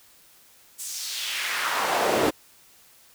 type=noise with high-pass filter sweep; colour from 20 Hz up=brown; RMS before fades=-26 dBFS; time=0.78-2.31 s; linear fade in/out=20 ms; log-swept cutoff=8400 to 350 Hz; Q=1.7; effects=white hiss -55 dBFS RMS until 3.14 s